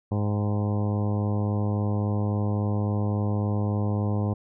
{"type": "harmonic tone with a mistuned harmonic", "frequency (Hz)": 103.6, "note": "G#2", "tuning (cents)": -4, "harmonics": [1, 2, 3, 4, 5, 6, 7, 8, 9, 10], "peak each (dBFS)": [-24, -29, -35, -37, -37, -42, -41, -43, -44, -45], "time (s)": [0.11, 4.34], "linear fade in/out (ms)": 10, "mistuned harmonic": 7, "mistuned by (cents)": 35, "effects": []}